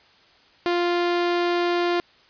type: tone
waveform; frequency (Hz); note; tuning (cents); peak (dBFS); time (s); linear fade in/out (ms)
sawtooth; 349.2; F4; 0; -16; 0.66-2; 0
effects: white hiss -55 dBFS RMS until 2.29 s + resampled to 11025 Hz